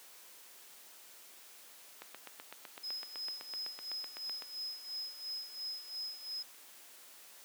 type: click train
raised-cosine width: 0.3 ms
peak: -29 dBFS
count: 20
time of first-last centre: 2.02-4.422 s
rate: 7.91 Hz
type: tone with tremolo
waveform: sine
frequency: 5090 Hz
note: D#8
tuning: 39 cents sharp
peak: -37 dBFS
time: 2.83-6.43 s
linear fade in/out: 10 ms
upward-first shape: sine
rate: 2.9 Hz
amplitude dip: 75%
effects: white hiss -56 dBFS RMS until 7.44 s + high-pass 300 Hz 12 dB/octave